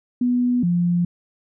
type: tone pair in turn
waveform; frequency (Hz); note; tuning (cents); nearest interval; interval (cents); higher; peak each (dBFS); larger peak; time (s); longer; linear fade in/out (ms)
sine; 246 / 174.41; B3 / F3; -7 / -2; tritone; 595; first; -16; neither; 0.21-0.63 / 0.63-1.05; neither; 5
effects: none